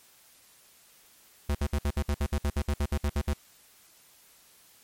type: tone bursts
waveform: square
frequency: 72.6 Hz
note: D2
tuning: 19 cents flat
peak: -25 dBFS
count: 16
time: 1.49-3.334 s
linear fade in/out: 5 ms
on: 59 ms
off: 60 ms
effects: white hiss -58 dBFS RMS until 4.83 s + MP3 64 kbps